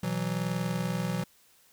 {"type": "chord", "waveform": "square", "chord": "B suspended fourth", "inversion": "none", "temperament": "just", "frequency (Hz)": [123.47, 164.63, 185.21], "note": ["B2", "E3", "F#3"], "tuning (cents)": [0, -2, 2], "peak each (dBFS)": [-36, -33, -33], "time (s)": [0.03, 1.24], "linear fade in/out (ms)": 5, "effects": ["white hiss -62 dBFS RMS until 1.72 s"]}